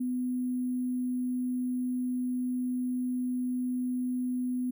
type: tone with sample-and-hold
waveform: sine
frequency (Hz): 250.9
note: B3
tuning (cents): +28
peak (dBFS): -28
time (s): 0-4.71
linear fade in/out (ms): 10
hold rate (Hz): 11025
effects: none